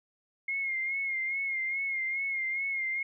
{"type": "tone with vibrato", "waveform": "sine", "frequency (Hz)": 2143, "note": "C7", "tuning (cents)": 41, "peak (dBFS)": -29, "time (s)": [0.48, 3.03], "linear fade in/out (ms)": 5, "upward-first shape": "sine", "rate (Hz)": 2.4, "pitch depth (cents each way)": 48, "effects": []}